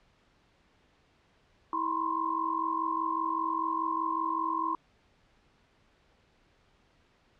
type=tone cluster; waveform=sine; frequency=326.1 / 971 / 1037 / 1082 Hz; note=E4 / B5 / C6 / C#6; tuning=-19 / -30 / -16 / -42 cents; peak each=-37 / -35 / -31 / -34 dBFS; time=1.73-4.75 s; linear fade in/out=2 ms; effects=pink hiss -66 dBFS RMS until 7.39 s + low-pass 4000 Hz 12 dB/octave